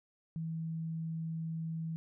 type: tone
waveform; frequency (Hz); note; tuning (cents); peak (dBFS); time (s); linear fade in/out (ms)
sine; 162.4; E3; -26; -35; 0.36-1.96; 0
effects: none